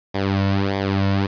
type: tone with flanger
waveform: sawtooth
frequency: 98 Hz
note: G2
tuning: in tune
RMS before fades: -20 dBFS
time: 0.14-1.27 s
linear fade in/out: 10 ms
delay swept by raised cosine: 0.71 to 2.51 ms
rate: 1.6 Hz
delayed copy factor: -0.75
effects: resampled to 11025 Hz + 7-bit